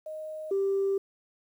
sine tone pair in turn, 622.3 / 392 Hz, D#5 / G4, 0 / 0 cents, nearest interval minor sixth, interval 800 cents, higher first, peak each -35 / -23 dBFS, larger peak second, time 0.06-0.51 / 0.51-0.98 s, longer second, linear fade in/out 5 ms, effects tanh soft clip ceiling -20 dBFS + 10-bit

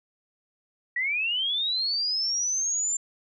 sine linear sweep, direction up, 1900 to 7300 Hz, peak -24 dBFS, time 0.96-2.97 s, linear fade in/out 5 ms, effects none

